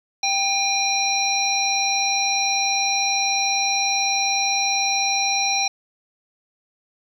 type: harmonic tone with a mistuned harmonic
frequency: 807 Hz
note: G#5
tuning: 50 cents flat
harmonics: 1 / 3 / 5 / 7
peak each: -24 / -24 / -24 / -24 dBFS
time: 0.23-5.68 s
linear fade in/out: 5 ms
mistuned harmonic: 1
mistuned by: -42 cents
effects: 8-bit